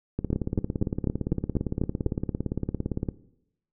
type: two click trains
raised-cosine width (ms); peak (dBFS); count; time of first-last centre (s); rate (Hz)
3; -11 / -14; 8 / 52; 0.33-2.063 / 0.19-3.088; 4.04 / 17.6
effects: noise-tail reverb RT60 0.8 s tail -18 dB re dry